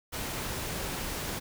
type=noise; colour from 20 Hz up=pink; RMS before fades=-35 dBFS; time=0.12-1.4 s; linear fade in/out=20 ms; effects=none